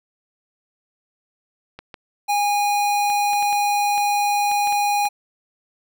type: clicks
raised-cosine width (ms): 0.3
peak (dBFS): -20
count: 11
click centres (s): 1.79 / 1.942 / 3.101 / 3.333 / 3.426 / 3.528 / 3.979 / 4.515 / 4.673 / 4.725 / 5.054
type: tone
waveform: square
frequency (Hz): 820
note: G#5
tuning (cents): -22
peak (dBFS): -18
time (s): 2.28-5.09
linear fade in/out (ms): 20
effects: none

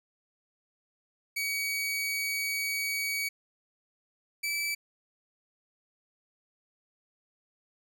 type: tone pair in turn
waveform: sawtooth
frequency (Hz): 2260 / 2310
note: C#7 / D7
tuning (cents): +33 / -29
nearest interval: unison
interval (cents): 38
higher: second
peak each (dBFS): -26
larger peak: neither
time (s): 1.36-3.29 / 4.43-4.75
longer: first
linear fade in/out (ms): 10
effects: none

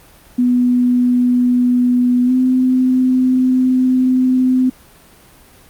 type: tone with pitch glide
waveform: sine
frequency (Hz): 246.9 to 255.9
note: B3 to C4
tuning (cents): 0 to -38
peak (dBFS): -10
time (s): 0.38-4.7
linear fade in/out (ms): 10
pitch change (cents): +62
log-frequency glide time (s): 2.25-2.33
effects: pink hiss -45 dBFS RMS until 5.69 s + Opus 32 kbps

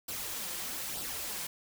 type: noise with flanger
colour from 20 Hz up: white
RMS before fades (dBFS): -38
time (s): 0.08-1.47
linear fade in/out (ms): 5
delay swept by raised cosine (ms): 0.22 to 5.82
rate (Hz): 1.1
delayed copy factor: +0.55
effects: none

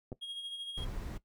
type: clicks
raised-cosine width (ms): 2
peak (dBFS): -29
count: 2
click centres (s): 0.119 / 0.127
type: tone with tremolo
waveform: triangle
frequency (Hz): 3271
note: G#7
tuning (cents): -27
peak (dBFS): -36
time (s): 0.21-0.85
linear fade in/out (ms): 20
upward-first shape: sine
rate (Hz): 13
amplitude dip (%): 50
type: noise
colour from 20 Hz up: brown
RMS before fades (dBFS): -39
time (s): 0.77-1.18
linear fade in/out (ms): 10
effects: noise-tail reverb RT60 0.1 s tail -17 dB re dry

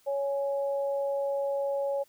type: tone pair together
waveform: sine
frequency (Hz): 557 / 833.5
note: C#5 / G#5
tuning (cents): +8 / +6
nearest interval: perfect fifth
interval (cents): 698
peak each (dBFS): -27 / -38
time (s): 0.06-2.04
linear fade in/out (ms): 20
effects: white hiss -64 dBFS RMS until 2.08 s

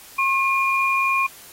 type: tone pair together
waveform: sine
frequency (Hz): 1077.5 / 2419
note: C#6 / D#7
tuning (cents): -49 / -49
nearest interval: octave + major second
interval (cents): 1400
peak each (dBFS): -20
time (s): 0.18-1.27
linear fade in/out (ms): 10
effects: white hiss -44 dBFS RMS until 1.52 s + AAC 48 kbps

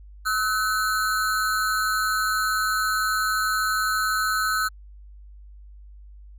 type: ring-modulated tone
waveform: square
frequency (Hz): 1396.9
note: F6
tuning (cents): 0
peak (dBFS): -19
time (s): 0.25-4.69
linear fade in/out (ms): 20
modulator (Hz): 106
effects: added 50 Hz sine -42 dBFS peak until 6.38 s

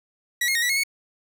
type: tone with pitch steps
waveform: sawtooth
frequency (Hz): 1934 / 2148 / 1862 / 1953 / 2165 / 2212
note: B6 / C7 / A#6 / B6 / C#7 / C#7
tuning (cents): -37 / +45 / -2 / -20 / -41 / -4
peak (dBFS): -17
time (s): 0.41-0.836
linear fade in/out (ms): 5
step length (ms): 71
effects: none

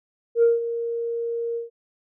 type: tone with ADSR envelope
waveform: sine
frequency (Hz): 466.2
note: A#4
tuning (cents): 0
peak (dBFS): -11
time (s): 0.35-1.7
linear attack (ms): 76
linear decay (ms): 170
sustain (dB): -13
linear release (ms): 140
effects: tanh soft clip ceiling -10 dBFS

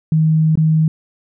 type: tone with dropouts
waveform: sine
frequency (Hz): 157.8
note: D#3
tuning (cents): +25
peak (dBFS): -10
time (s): 0.12-0.88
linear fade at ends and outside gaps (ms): 2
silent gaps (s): 0.555-0.574
effects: none

